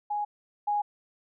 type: tone pair in turn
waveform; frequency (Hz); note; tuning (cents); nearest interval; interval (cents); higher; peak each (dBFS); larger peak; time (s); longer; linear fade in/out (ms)
sine; 830.6 / 827.3; G#5 / G#5; 0 / -7; unison; 7; first; -27 / -24; second; 0.1-0.25 / 0.67-0.82; neither; 10
effects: none